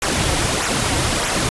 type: noise with flanger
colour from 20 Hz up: pink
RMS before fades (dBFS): -19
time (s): 0.02-1.49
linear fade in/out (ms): 2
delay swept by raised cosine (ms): 0.21 to 4.91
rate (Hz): 1.6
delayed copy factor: -0.6
effects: resampled to 24000 Hz